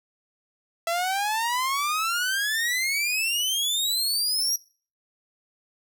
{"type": "exponential sweep", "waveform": "sawtooth", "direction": "up", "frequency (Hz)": [663, 5760], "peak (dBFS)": -20, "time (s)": [0.87, 4.56], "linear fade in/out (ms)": 2, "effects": ["noise-tail reverb RT60 0.4 s tail -21 dB re dry"]}